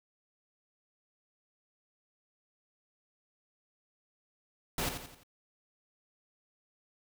pink noise with echo, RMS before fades -33 dBFS, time 4.78-4.89 s, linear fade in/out 2 ms, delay 86 ms, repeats 4, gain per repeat -7 dB, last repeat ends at 5.234 s, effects none

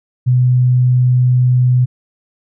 sine tone, 125.5 Hz, B2, 28 cents sharp, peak -8 dBFS, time 0.26-1.86 s, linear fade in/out 20 ms, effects none

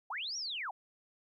sine linear two-way sweep, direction up then down, 683 to 5830 to 683 Hz, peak -36 dBFS, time 0.1-0.71 s, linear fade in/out 5 ms, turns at 0.37 s, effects 13-bit

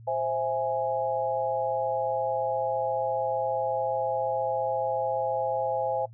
sine chord, C augmented, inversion none, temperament equal with one note detuned, 524.8 / 659.3 / 830.6 Hz, C5 / E5 / G#5, +5 / 0 / 0 cents, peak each -29 / -30 / -29 dBFS, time 0.07-6.06 s, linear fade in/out 10 ms, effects noise-tail reverb RT60 0.1 s tail -22 dB re dry + added 114 Hz sine -45 dBFS peak until 6.13 s

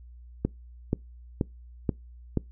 click train, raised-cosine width 3 ms, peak -11 dBFS, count 5, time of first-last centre 0.45-2.373 s, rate 2.08 Hz, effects noise-tail reverb RT60 0.2 s tail -24 dB re dry + added 60 Hz sine -45 dBFS peak until 2.51 s

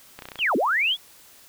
clicks, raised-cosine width 0.3 ms, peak -21 dBFS, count 7, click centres 0.19 / 0.222 / 0.255 / 0.287 / 0.318 / 0.357 / 0.39 s
sine linear two-way sweep, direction down then up, 3497 to 207.7 to 3497 Hz, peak -19 dBFS, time 0.38-0.97 s, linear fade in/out 50 ms, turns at 0.56 s
effects white hiss -51 dBFS RMS until 1.48 s

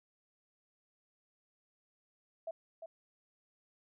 sine tone with echo, 656 Hz, E5, 9 cents flat, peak -37 dBFS, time 2.47-2.51 s, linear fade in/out 5 ms, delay 350 ms, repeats 1, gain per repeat -7 dB, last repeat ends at 2.86 s, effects none

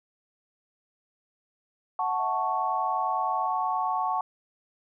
sine chord, F# minor, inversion none, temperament equal, 740 / 880 / 1108.7 Hz, F#5 / A5 / C#6, 0 / 0 / 0 cents, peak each -29 dBFS, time 1.99-4.21 s, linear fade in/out 2 ms
sine tone with vibrato, 649 Hz, E5, 27 cents flat, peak -37 dBFS, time 2.19-3.47 s, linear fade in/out 10 ms, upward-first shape triangle, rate 9.9 Hz, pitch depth 14 cents each way
effects none

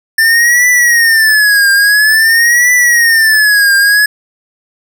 square tone with vibrato, 1781 Hz, A6, 21 cents sharp, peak -6 dBFS, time 0.18-4.06 s, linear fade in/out 5 ms, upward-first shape triangle, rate 0.49 Hz, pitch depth 190 cents each way, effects none

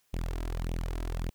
sawtooth tone with flanger, 41.79 Hz, E1, 24 cents sharp, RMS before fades -33 dBFS, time 0.13-1.3 s, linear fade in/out 10 ms, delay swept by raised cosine 0.31 to 3.11 ms, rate 1.7 Hz, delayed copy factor +0.75, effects white hiss -71 dBFS RMS until 1.34 s

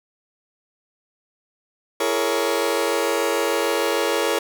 sawtooth chord, A# half-diminished seventh, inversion second, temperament just, 335.6 / 419.5 / 466.2 / 559.4 Hz, E4 / G#4 / A#4 / C#5, +31 / +17 / 0 / +16 cents, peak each -23 / -21 / -20 / -21 dBFS, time 2-4.39 s, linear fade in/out 5 ms, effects none

